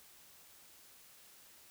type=silence; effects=white hiss -60 dBFS RMS until 1.7 s